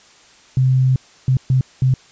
sine tone bursts at uneven times, 130 Hz, C3, 11 cents flat, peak -11 dBFS, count 4, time 0.57-0.96 / 1.28-1.37 / 1.5-1.61 / 1.82-1.94 s, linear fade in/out 2 ms, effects white hiss -48 dBFS RMS until 2.11 s + resampled to 16000 Hz

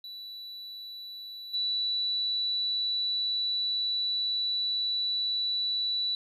triangle tone with level steps, 3951 Hz, B7, in tune, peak -38 / -23 dBFS, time 0.04-6.15 s, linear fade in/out 2 ms, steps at 1.53 s, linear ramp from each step 20 ms, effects tanh soft clip ceiling -25 dBFS + resampled to 32000 Hz

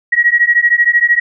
sine beating tone pair, 1900 / 1913 Hz, A#6 / A#6, +33 / +44 cents, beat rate 13 Hz, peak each -11 dBFS, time 0.12-1.2 s, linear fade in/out 10 ms, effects none

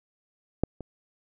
clicks, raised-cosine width 2 ms, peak -9 / -24 dBFS, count 2, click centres 0.636 / 0.807 s, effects none

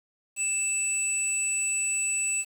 sine tone pair together, 2637 / 7908 Hz, E7 / B8, 0 / +1 cents, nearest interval octave + perfect fifth, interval 1901 cents, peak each -30 / -26 dBFS, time 0.36-2.45 s, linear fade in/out 50 ms, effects 8-bit

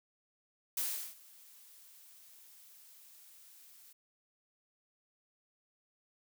blue noise with ADSR envelope, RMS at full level -34 dBFS, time 0.77-3.93 s, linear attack 4 ms, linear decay 370 ms, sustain -24 dB, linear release 8 ms, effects none

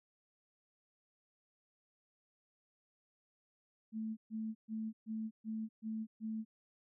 sine tone bursts, 220 Hz, A3, in tune, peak -37 dBFS, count 7, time 3.92-6.45 s, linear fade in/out 50 ms, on 250 ms, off 130 ms, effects none

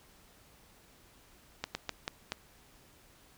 slowing click train, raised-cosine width 0.2 ms, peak -16 dBFS, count 5, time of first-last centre 1.64-2.321 s, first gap 110 ms, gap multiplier 1.3, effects pink hiss -61 dBFS RMS until 3.37 s

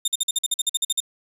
20% pulse tone bursts, 3635 Hz, A#7, 44 cents flat, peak -13 dBFS, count 13, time 0.05-1.003 s, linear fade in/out 5 ms, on 29 ms, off 48 ms, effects none

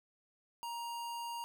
square tone, 940 Hz, A#5, 14 cents sharp, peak -40 dBFS, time 0.63-1.44 s, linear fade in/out 0 ms, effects none

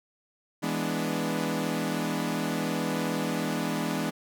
sawtooth chord, E dominant seventh, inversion none, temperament equal, 164.81 / 207.7 / 246.9 / 293.7 Hz, E3 / G#3 / B3 / D4, 0 / 0 / 0 / 0 cents, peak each -29 dBFS, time 0.62-4.11 s, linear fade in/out 20 ms, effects none

